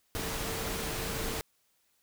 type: tone in noise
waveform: sine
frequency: 450 Hz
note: A4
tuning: 39 cents sharp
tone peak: -42 dBFS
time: 0.15-1.41 s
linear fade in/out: 0 ms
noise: pink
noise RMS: -35 dBFS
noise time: 0.15-1.41 s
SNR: -10 dB
effects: white hiss -72 dBFS RMS until 2.02 s